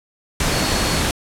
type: tone in noise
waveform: sine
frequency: 4368 Hz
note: C#8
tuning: 26 cents flat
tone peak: -28 dBFS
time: 0.52-1 s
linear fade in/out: 2 ms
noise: pink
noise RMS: -19 dBFS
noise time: 0.4-1.11 s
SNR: -12 dB
effects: low-pass 10000 Hz 12 dB/octave